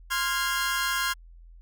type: chord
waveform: sawtooth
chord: F minor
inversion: second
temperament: equal with one note detuned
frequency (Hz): 1046.5 / 1396.9 / 1641.2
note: C6 / F6 / Ab6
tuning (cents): 0 / 0 / -21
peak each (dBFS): -26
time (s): 0.1-1.14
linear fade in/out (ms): 20
effects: added 42 Hz sine -46 dBFS peak until 1.61 s